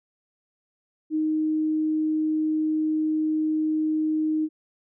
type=tone; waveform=sine; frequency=311.1 Hz; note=D#4; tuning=in tune; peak=-21 dBFS; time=1.1-4.49 s; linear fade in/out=50 ms; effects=none